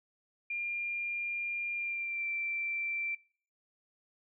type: tone with pitch glide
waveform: sine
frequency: 2400 to 2347 Hz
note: D7 to D7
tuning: +37 to -2 cents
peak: -33 dBFS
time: 0.5-3.15 s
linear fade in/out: 5 ms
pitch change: -39 cents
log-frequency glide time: 1.75-2.27 s
effects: noise-tail reverb RT60 0.5 s tail -21 dB re dry